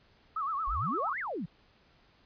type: tone with vibrato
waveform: sine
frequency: 1200 Hz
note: D6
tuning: 37 cents sharp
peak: -30 dBFS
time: 0.36-1.13 s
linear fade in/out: 5 ms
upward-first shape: sine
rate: 8.8 Hz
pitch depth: 170 cents each way
type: exponential two-way sweep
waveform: sine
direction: up then down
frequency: 35.61 to 2217 to 143.8 Hz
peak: -33 dBFS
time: 0.67-1.46 s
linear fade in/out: 10 ms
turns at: 1.19 s
effects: pink hiss -64 dBFS RMS until 2.25 s + resampled to 11025 Hz